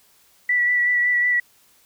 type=tone with vibrato; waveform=sine; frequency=1957 Hz; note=B6; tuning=16 cents flat; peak=-16 dBFS; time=0.49-1.4 s; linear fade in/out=5 ms; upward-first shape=sine; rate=5.4 Hz; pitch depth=18 cents each way; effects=white hiss -57 dBFS RMS until 1.85 s